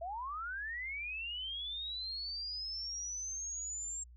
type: linear sweep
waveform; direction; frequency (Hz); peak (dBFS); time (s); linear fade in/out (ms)
sine; up; 644 to 7500; -38; 0.01-4.04; 10
effects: added 60 Hz sine -53 dBFS peak until 4.16 s